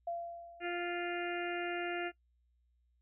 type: tone with exponential decay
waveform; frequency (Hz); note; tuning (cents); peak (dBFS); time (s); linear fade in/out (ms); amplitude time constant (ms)
sine; 685; F5; -34; -34; 0.07-1.13; 5; 230
type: harmonic tone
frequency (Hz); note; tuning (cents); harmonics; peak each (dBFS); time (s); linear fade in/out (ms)
349.2; F4; 0; 1 / 2 / 4 / 5 / 6 / 7 / 8; -38 / -41 / -44 / -45 / -46 / -46 / -47; 0.6-2.12; 50
effects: noise-tail reverb RT60 0.1 s tail -19 dB re dry + added 60 Hz sine -70 dBFS peak until 3.01 s